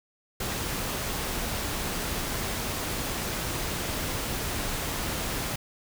pink noise, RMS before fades -31 dBFS, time 0.4-5.56 s, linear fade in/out 5 ms, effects none

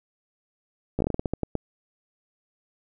slowing click train, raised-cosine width 2 ms, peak -12 dBFS, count 12, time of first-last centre 0.99-1.553 s, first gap 14 ms, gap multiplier 1.24, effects none

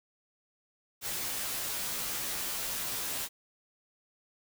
white noise with comb filter, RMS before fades -35 dBFS, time 1.01-3.29 s, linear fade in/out 50 ms, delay 13 ms, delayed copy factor -0.95, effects none

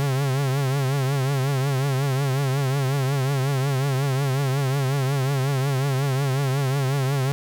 45% pulse tone with vibrato, 135.8 Hz, C#3, 35 cents flat, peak -20 dBFS, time 0-7.32 s, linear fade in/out 0 ms, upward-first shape triangle, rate 5.5 Hz, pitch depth 110 cents each way, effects none

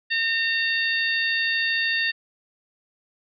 harmonic tone, 913 Hz, A#5, 36 cents flat, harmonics 2 / 3 / 4 / 5, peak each -23 / -27 / -29 / -31 dBFS, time 0.1-2.12 s, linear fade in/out 20 ms, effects none

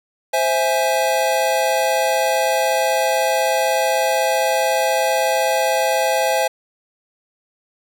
square chord, C augmented, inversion none, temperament equal, 523.3 / 659.3 / 830.6 Hz, C5 / E5 / G#5, 0 / 0 / 0 cents, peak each -21 dBFS, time 0.33-6.48 s, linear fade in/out 10 ms, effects none

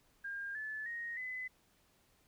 sine tone with pitch steps, 1609 / 1734.5 / 1869.7 / 2016 Hz, G6 / A6 / A#6 / B6, +45 / -25 / +5 / +35 cents, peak -39 dBFS, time 0.24-1.48 s, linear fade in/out 10 ms, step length 310 ms, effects pink hiss -71 dBFS RMS until 2.27 s

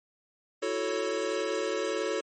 square chord, F# minor seventh, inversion third, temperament equal with one note detuned, 328.5 / 370 / 440 / 554.4 Hz, E4 / F#4 / A4 / C#5, -6 / 0 / 0 / 0 cents, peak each -38 / -35 / -33 / -34 dBFS, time 0.62-2.21 s, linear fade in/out 10 ms, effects MP3 32 kbps

